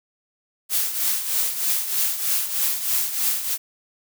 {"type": "noise with tremolo", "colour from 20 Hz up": "blue", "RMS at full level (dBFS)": -20, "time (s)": [0.69, 3.58], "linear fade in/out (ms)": 50, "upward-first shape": "triangle", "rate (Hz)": 3.2, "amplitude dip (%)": 70, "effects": []}